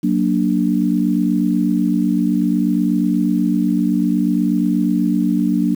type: chord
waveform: sine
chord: Gb augmented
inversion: none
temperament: equal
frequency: 185 / 233.1 / 293.7 Hz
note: Gb3 / Bb3 / D4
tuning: 0 / 0 / 0 cents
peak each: -18 dBFS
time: 0.03-5.75 s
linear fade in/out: 10 ms
effects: 7-bit